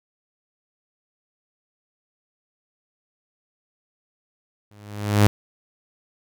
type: tone with exponential growth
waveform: sawtooth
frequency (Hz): 103.7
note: G#2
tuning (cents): -2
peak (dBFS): -6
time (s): 4.71-5.27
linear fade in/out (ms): 0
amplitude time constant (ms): 120
effects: none